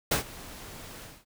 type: noise with ADSR envelope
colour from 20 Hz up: pink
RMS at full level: -23 dBFS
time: 0.11-1.25 s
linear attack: 8 ms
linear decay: 110 ms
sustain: -21 dB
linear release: 230 ms
effects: none